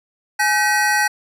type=tone cluster; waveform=square; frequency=837 / 1533 / 1914 Hz; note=G#5 / G6 / A#6; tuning=+13 / -39 / +45 cents; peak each=-20 dBFS; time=0.39-1.08 s; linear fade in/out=10 ms; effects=resampled to 32000 Hz